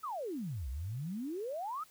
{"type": "exponential two-way sweep", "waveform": "sine", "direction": "down then up", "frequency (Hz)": [1334, 60, 1334], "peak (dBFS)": -36, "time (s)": [0.03, 1.84], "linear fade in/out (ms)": 10, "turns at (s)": 0.69, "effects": ["white hiss -62 dBFS RMS until 1.9 s"]}